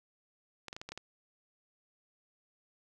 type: clicks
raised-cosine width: 0.2 ms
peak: -25 dBFS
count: 7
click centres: 0.683 / 0.729 / 0.765 / 0.815 / 0.89 / 0.92 / 0.976 s
effects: none